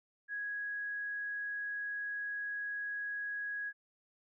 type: tone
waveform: sine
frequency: 1661.2 Hz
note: G#6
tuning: in tune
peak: -36 dBFS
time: 0.28-3.73 s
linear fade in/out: 50 ms
effects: none